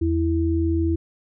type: tone pair together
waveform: sine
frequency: 82.4 / 329.6 Hz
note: E2 / E4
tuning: 0 / 0 cents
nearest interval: 2 octaves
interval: 2400 cents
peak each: -21 dBFS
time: 0.01-0.96 s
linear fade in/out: 10 ms
effects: none